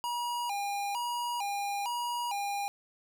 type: tone with vibrato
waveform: square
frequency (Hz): 880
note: A5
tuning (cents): 0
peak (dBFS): -32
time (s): 0.04-2.68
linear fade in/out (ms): 0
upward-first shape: square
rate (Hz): 1.1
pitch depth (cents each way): 150
effects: none